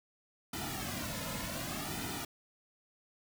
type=noise with flanger; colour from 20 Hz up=pink; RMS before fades=-39 dBFS; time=0.53-2.25 s; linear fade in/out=5 ms; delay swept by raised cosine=1.8 to 2.6 ms; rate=0.66 Hz; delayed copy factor=-0.9; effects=none